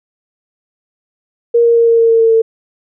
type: tone with pitch steps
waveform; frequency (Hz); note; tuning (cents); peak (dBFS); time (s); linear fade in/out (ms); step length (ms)
sine; 470 / 467 / 464.1 / 461.1 / 458.2 / 455.3 / 452.4 / 449.6; A#4 / A#4 / A#4 / A#4 / A#4 / A#4 / A4 / A4; +14 / +3 / -8 / -19 / -30 / -41 / +48 / +37; -6; 1.54-2.42; 10; 110
effects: none